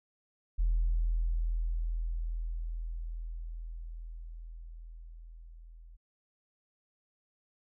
sine tone with level ramp, 41.2 Hz, E1, in tune, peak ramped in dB -23 to -49 dBFS, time 0.58-5.97 s, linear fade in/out 20 ms, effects tanh soft clip ceiling -21 dBFS

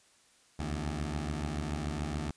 15% pulse beating tone pair, 73.42 / 80.42 Hz, D2 / E2, 0 / -42 cents, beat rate 7 Hz, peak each -28 / -32 dBFS, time 0.59-2.31 s, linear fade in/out 5 ms, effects white hiss -64 dBFS RMS until 2.36 s + resampled to 22050 Hz

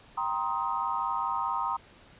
sine chord, C minor seventh, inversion second, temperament just, 784.9 / 941.9 / 1046.5 / 1255.8 Hz, G5 / Bb5 / C6 / Eb6, +2 / +18 / 0 / +16 cents, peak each -36 / -31 / -33 / -33 dBFS, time 0.17-1.77 s, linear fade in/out 10 ms, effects pink hiss -55 dBFS RMS until 2.19 s + resampled to 8000 Hz

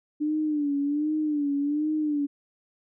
sine tone with vibrato, 295.4 Hz, D4, 10 cents sharp, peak -23 dBFS, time 0.2-2.27 s, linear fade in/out 20 ms, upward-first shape sine, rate 1.3 Hz, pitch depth 79 cents each way, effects none

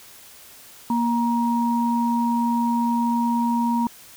sine tone pair together, 235.4 / 943.9 Hz, A#3 / A#5, +17 / +21 cents, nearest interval 2 octaves, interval 2404 cents, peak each -20 / -23 dBFS, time 0.9-3.87 s, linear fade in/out 2 ms, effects white hiss -46 dBFS RMS until 4.16 s

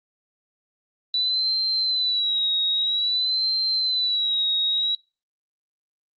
sine tone with vibrato, 3951 Hz, B7, in tune, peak -20 dBFS, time 1.14-4.95 s, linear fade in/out 2 ms, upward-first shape sine, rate 0.51 Hz, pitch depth 78 cents each way, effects noise-tail reverb RT60 0.3 s tail -24 dB re dry + Opus 32 kbps

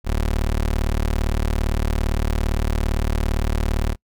25% pulse tone, 37.61 Hz, D1, 42 cents sharp, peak -15 dBFS, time 0.04-3.96 s, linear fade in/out 50 ms, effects noise-tail reverb RT60 0.1 s tail -26 dB re dry

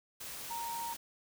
sine tone in noise, 931 Hz, A#5, 2 cents flat, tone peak -37 dBFS, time 0.5-0.94 s, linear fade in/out 10 ms, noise white, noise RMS -44 dBFS, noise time 0.2-0.97 s, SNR +4 dB, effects none

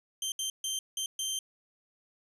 20% pulse tone bursts at uneven times, 3136 Hz, G7, in tune, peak -26 dBFS, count 5, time 0.22-0.32 / 0.39-0.5 / 0.64-0.79 / 0.97-1.06 / 1.19-1.39 s, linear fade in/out 2 ms, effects resampled to 32000 Hz

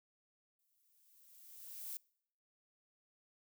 violet noise with exponential growth, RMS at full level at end -43 dBFS, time 0.59-1.97 s, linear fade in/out 2 ms, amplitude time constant 300 ms, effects noise-tail reverb RT60 0.7 s tail -26 dB re dry

